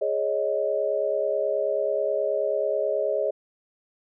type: chord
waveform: sine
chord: Ab suspended fourth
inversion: none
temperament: just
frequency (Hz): 415.3 / 553.7 / 623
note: Ab4 / Db5 / Eb5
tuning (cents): 0 / -2 / +2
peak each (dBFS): -28 / -26 / -26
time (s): 0.01-3.31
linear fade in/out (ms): 10
effects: none